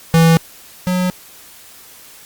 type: tone pair in turn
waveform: square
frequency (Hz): 164.4 / 181.9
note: E3 / F#3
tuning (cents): -4 / -29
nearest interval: major second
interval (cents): 175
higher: second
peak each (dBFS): -8 / -15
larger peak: first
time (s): 0.14-0.37 / 0.87-1.1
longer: neither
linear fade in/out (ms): 0
effects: white hiss -41 dBFS RMS until 2.25 s + Opus 48 kbps